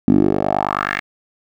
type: tone with band-pass filter sweep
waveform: 10% pulse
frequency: 49.46 Hz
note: G1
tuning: 16 cents sharp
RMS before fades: -17 dBFS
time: 0.08-1 s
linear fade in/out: 0 ms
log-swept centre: 240 to 2100 Hz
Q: 3.4
effects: none